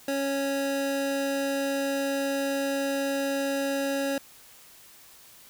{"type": "tone pair together", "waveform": "square", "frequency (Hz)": [276, 552.4], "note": ["C#4", "C#5"], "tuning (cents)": [-7, -6], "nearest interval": "octave", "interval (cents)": 1201, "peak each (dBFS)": [-30, -29], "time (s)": [0.08, 4.18], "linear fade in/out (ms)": 2, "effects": ["white hiss -52 dBFS RMS until 5.49 s"]}